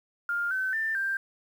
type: tone with pitch steps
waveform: sine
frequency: 1405 / 1529 / 1784 / 1580 Hz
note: F6 / G6 / A6 / G6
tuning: +10 / -44 / +23 / +13 cents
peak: -26 dBFS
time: 0.29-1.17 s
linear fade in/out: 2 ms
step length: 220 ms
effects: 9-bit